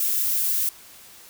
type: noise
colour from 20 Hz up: violet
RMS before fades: -23 dBFS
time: 0-0.69 s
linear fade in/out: 2 ms
effects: white hiss -47 dBFS RMS until 1.29 s